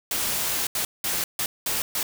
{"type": "noise bursts at uneven times", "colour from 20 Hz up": "white", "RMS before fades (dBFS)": -26, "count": 6, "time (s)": [[0.11, 0.67], [0.75, 0.85], [1.04, 1.24], [1.39, 1.46], [1.66, 1.82], [1.95, 2.03]], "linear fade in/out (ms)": 2, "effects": []}